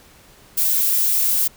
violet noise, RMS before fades -18 dBFS, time 0.57-1.48 s, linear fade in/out 10 ms, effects pink hiss -49 dBFS RMS until 1.56 s

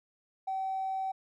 triangle tone with tanh clipping, 766 Hz, G5, 40 cents flat, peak -30 dBFS, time 0.47-1.12 s, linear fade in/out 10 ms, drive 1 dB, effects none

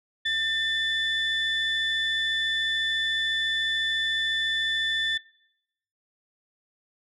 sine tone pair together, 1793 / 3486 Hz, A6 / A7, +32 / -17 cents, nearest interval octave, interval 1151 cents, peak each -25 dBFS, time 0.25-5.18 s, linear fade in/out 10 ms, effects noise-tail reverb RT60 0.8 s tail -23 dB re dry + tanh soft clip ceiling -18 dBFS

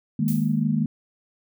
sine chord, D# suspended fourth, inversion none, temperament equal, 155.56 / 207.7 / 233.1 Hz, D#3 / G#3 / A#3, 0 / 0 / 0 cents, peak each -24 dBFS, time 0.19-0.86 s, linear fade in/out 5 ms
violet noise with exponential decay, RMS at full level -31 dBFS, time 0.28-0.64 s, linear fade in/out 1 ms, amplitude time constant 77 ms
effects none

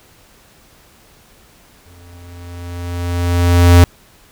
square tone with exponential growth, 87.31 Hz, F2, in tune, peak -3 dBFS, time 1.86-3.84 s, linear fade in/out 0 ms, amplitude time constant 430 ms, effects pink hiss -48 dBFS RMS until 4.31 s

